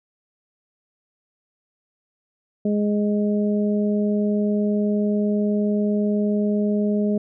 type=harmonic tone; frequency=207.7 Hz; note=G#3; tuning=in tune; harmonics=1 / 2 / 3; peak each=-19 / -25 / -29 dBFS; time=2.65-7.18 s; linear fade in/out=5 ms; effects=none